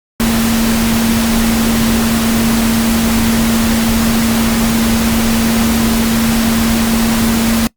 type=tone in noise; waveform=sine; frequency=227.5 Hz; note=A#3; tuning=42 cents flat; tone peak=-11 dBFS; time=0.2-7.67 s; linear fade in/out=0 ms; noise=pink; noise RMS=-17 dBFS; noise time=0.2-7.67 s; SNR=+3 dB; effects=noise-tail reverb RT60 0.1 s tail -23 dB re dry + Opus 48 kbps